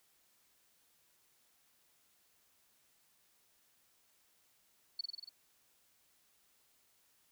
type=tone with echo; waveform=sine; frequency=4435 Hz; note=C#8; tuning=in tune; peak=-34 dBFS; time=4.99-5.01 s; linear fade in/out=5 ms; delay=47 ms; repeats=6; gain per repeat=-2 dB; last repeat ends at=5.292 s; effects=white hiss -72 dBFS RMS until 7.31 s